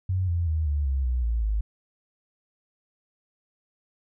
sine tone with pitch steps, 92.8 / 85.59 / 78.94 / 72.81 / 67.15 / 61.94 / 57.13 / 52.69 Hz, F#2 / F2 / D#2 / D2 / C2 / B1 / A#1 / G#1, +6 / -34 / +26 / -14 / +46 / +6 / -34 / +26 cents, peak -22 dBFS, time 0.09-1.61 s, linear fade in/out 5 ms, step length 190 ms, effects none

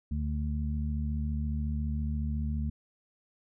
harmonic tone, 74.4 Hz, D2, 23 cents sharp, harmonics 1 / 2 / 3, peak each -30 / -37 / -36 dBFS, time 0.11-2.7 s, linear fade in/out 5 ms, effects none

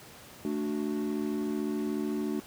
triangle chord, D major, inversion second, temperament equal, 220 / 293.7 / 370 Hz, A3 / D4 / F#4, 0 / 0 / 0 cents, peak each -31 / -31 / -33 dBFS, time 0.45-2.4 s, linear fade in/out 0 ms, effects pink hiss -50 dBFS RMS until 2.46 s + high-pass 80 Hz 12 dB/octave

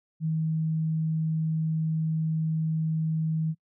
sine tone, 159.1 Hz, D#3, 39 cents sharp, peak -24 dBFS, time 0.2-3.55 s, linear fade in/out 50 ms, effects noise-tail reverb RT60 0.1 s tail -26 dB re dry

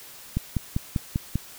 click train, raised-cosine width 5 ms, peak -11 dBFS, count 6, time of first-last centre 0.37-1.356 s, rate 5.07 Hz, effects white hiss -45 dBFS RMS until 1.58 s

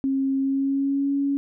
sine tone with pitch glide, 270 to 279.5 Hz, C#4 to C#4, -45 to +14 cents, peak -20 dBFS, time 0.04-1.37 s, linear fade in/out 0 ms, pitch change +59 cents, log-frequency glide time 0.39-1.12 s, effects none

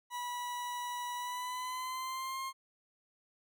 40% pulse tone with pitch glide, 976 to 1064.3 Hz, B5 to C6, -21 to +29 cents, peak -36 dBFS, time 0.1-2.53 s, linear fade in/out 50 ms, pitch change +150 cents, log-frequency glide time 1.16-2.41 s, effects none

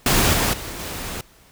pink noise with level steps, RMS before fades -17 / -20 / -32 / -30 dBFS, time 0.06-1.21 s, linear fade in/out 2 ms, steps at 0.33 / 0.53 / 0.79 s, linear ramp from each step 5 ms, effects pink hiss -52 dBFS RMS until 1.51 s

